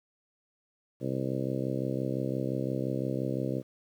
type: harmonic tone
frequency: 65.8 Hz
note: C2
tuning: 10 cents sharp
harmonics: 2 / 3 / 4 / 5 / 6 / 7 / 8 / 9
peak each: -34 / -37 / -36 / -36 / -41 / -39 / -38 / -42 dBFS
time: 1-3.63 s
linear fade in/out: 50 ms
effects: 10-bit